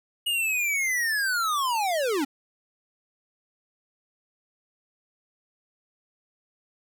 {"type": "linear sweep", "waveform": "square", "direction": "down", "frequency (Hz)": [2892, 258.1], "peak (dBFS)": -24, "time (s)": [0.26, 2.25], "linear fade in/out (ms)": 10, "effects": []}